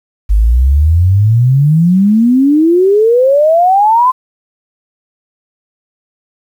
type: exponential sweep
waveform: sine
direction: up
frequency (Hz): 49.37 to 1046.5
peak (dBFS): -5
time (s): 0.29-4.12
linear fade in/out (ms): 20
effects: 7-bit